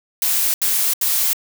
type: noise bursts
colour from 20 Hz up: blue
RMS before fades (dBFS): -18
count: 3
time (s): 0.22-1.332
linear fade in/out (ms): 2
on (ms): 320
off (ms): 76
effects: none